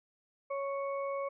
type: harmonic tone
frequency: 554.4 Hz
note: C#5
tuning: in tune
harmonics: 1 / 2 / 4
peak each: -34 / -39 / -48 dBFS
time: 0.5-1.29 s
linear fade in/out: 10 ms
effects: none